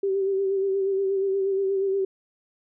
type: tone with vibrato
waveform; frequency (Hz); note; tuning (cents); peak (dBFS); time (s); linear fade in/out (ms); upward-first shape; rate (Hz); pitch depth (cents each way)
sine; 389.1; G4; -13; -21; 0.03-2.05; 5; sine; 8.4; 35
effects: none